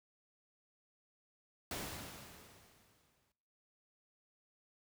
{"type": "noise with exponential decay", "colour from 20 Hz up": "pink", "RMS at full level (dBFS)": -40, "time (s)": [1.71, 3.32], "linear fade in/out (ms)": 2, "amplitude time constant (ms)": 350, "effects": ["noise-tail reverb RT60 0.9 s tail -19 dB re dry", "high-pass 60 Hz 12 dB/octave"]}